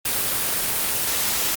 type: noise with amplitude modulation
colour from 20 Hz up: white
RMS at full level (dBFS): -21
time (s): 0.05-1.55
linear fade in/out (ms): 5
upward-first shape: sine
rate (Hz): 212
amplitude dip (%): 40
effects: Opus 32 kbps